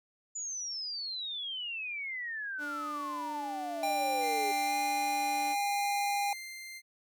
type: exponential sweep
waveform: sine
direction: down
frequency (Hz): 7040 to 402.1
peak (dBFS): -35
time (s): 0.35-4.52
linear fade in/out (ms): 10
type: tone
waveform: sawtooth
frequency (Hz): 293.7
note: D4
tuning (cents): 0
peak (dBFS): -37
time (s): 2.58-5.56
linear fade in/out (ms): 50
type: tone with pitch glide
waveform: square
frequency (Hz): 795 to 808.4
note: G5 to G#5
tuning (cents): +24 to -47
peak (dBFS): -30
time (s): 3.83-6.33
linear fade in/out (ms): 2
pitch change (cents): +29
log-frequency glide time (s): 4.65-4.75
type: tone with tremolo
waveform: sawtooth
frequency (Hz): 2093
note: C7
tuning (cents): 0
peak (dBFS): -35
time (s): 4.2-6.82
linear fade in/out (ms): 50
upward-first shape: sine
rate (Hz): 0.7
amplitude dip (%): 40
effects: none